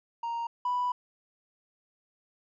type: tone pair in turn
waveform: triangle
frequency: 932.3 / 986.8 Hz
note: A#5 / B5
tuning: 0 / -2 cents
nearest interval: minor second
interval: 98 cents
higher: second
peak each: -28 / -23 dBFS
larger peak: second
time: 0.23-0.47 / 0.65-0.92 s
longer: second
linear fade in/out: 5 ms
effects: tanh soft clip ceiling -23 dBFS + resampled to 16000 Hz